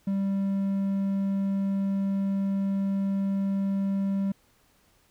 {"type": "tone", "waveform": "triangle", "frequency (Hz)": 196, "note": "G3", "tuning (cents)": 0, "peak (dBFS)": -22, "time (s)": [0.07, 4.32], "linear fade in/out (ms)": 5, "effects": ["pink hiss -64 dBFS RMS until 5.1 s"]}